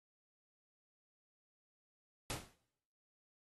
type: noise with exponential decay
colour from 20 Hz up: pink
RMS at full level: -37 dBFS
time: 2.3-2.55 s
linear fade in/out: 0 ms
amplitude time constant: 53 ms
effects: noise-tail reverb RT60 0.8 s tail -22 dB re dry + AAC 32 kbps